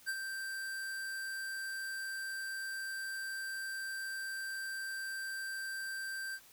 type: tone with ADSR envelope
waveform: square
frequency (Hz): 1568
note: G6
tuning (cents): 0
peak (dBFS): -33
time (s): 0.06-6.4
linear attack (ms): 30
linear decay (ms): 49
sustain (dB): -6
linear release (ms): 60
effects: white hiss -60 dBFS RMS until 6.52 s